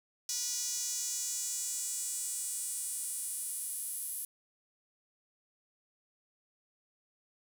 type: tone with high-pass filter sweep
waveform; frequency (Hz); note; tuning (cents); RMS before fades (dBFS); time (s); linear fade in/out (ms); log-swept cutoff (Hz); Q
sawtooth; 487.2; B4; -24; -37; 0.29-4.25; 2; 5900 to 11000; 3.2
effects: none